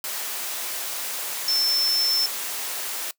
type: tone in noise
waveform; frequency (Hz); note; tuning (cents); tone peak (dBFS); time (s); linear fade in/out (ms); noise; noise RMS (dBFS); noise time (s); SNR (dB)
sine; 5330; E8; +18; -19; 1.48-2.26; 2; white; -30; 0.04-3.11; +8
effects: noise-tail reverb RT60 0.1 s tail -21 dB re dry + high-pass 400 Hz 12 dB/octave